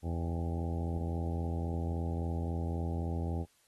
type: harmonic tone with a mistuned harmonic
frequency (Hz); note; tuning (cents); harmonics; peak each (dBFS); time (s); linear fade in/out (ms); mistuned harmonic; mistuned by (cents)
83.7; E2; +27; 1 / 2 / 3 / 4 / 5 / 6 / 7 / 8 / 9 / 10; -33 / -39 / -42 / -44 / -47 / -49 / -51 / -53 / -48 / -54; 0.02-3.46; 50; 9; +67
effects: white hiss -69 dBFS RMS until 3.67 s + AAC 32 kbps